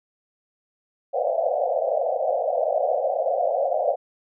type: band-pass noise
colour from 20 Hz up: white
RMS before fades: -23 dBFS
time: 1.13-3.96 s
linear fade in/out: 20 ms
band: 500 to 740 Hz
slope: 96 dB/octave
effects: none